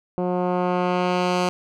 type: tone with low-pass filter sweep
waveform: 10% pulse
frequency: 179.9 Hz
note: F#3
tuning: 48 cents flat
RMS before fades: -22 dBFS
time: 0.18-1.49 s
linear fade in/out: 0 ms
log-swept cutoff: 580 to 7100 Hz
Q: 0.75
effects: none